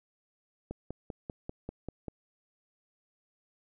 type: click train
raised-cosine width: 2 ms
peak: -24 dBFS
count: 8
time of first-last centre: 0.71-2.083 s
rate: 5.1 Hz
effects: none